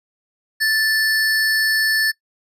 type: tone pair together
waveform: square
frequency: 1760 / 4435 Hz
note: A6 / C#8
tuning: 0 / 0 cents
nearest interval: octave + major third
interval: 1600 cents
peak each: -17 / -24 dBFS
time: 0.6-2.12 s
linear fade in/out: 20 ms
effects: noise-tail reverb RT60 0.1 s tail -20 dB re dry + resampled to 32000 Hz